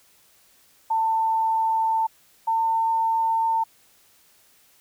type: tone pair in turn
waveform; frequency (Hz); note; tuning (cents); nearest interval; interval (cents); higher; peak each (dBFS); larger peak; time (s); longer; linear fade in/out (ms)
sine; 893 / 901.8; A5 / A5; +25 / +42; unison; 17; second; -19; neither; 0.9-2.07 / 2.47-3.64; neither; 10
effects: white hiss -58 dBFS RMS until 4.8 s